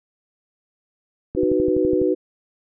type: click train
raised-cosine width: 3 ms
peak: -15 dBFS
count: 9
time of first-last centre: 1.35-2.017 s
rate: 12 Hz
type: chord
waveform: sine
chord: B major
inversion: first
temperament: just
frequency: 308.7 / 370.4 / 493.9 Hz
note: D#4 / F#4 / B4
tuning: -14 / +2 / 0 cents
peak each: -21 / -19 / -22 dBFS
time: 1.36-2.15 s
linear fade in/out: 20 ms
effects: none